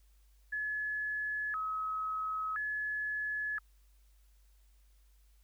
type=tone with vibrato; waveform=sine; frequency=1477 Hz; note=F#6; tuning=3 cents flat; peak=-33 dBFS; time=0.52-3.59 s; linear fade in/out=10 ms; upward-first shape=square; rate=0.49 Hz; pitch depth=250 cents each way; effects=added 50 Hz sine -61 dBFS peak until 5.43 s + white hiss -74 dBFS RMS until 5.43 s